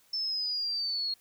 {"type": "linear sweep", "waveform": "sine", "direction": "down", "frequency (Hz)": [5310, 4274], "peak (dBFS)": -29, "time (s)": [0.13, 1.14], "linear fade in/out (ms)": 5, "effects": ["white hiss -64 dBFS RMS until 1.2 s"]}